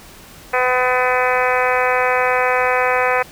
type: harmonic tone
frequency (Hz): 252.2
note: B3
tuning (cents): +36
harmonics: 2 / 3 / 4 / 5 / 6 / 7 / 8 / 9 / 10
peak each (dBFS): -19 / -21 / -22 / -23 / -24 / -24 / -25 / -26 / -26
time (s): 0.53-3.23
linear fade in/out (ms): 10
effects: pink hiss -41 dBFS RMS until 3.31 s